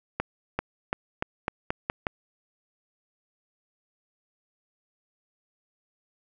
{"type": "accelerating click train", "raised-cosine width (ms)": 0.5, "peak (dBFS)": -11, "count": 8, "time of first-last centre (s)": [0.2, 2.068], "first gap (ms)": 390, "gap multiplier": 0.87, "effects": []}